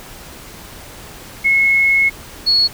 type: tone pair in turn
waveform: sine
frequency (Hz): 2179 / 4358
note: C#7 / C#8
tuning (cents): -30 / -30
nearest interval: octave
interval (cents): 1200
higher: second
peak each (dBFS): -10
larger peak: neither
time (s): 1.44-2.1 / 2.46-2.68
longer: first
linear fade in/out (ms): 20
effects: pink hiss -36 dBFS RMS until 2.73 s